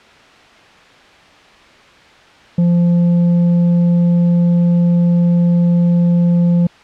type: tone with tanh clipping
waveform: triangle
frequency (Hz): 173.2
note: F3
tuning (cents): -14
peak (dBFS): -10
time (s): 2.58-6.67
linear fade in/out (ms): 5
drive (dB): 9
effects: white hiss -43 dBFS RMS until 6.83 s + low-pass 3000 Hz 12 dB/octave